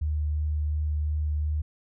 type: tone with vibrato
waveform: sine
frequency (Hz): 75.6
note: D#2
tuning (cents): -49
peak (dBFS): -24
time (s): 0.01-1.62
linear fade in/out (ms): 10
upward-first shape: triangle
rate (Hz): 2.8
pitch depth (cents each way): 13
effects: none